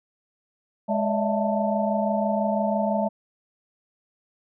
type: tone cluster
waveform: sine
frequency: 208.6 / 578 / 644 / 670 / 887 Hz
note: G#3 / D5 / E5 / E5 / A5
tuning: +8 / -28 / -41 / +28 / +14 cents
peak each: -25 / -29 / -28 / -28 / -29 dBFS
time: 0.88-3.09 s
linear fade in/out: 20 ms
effects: none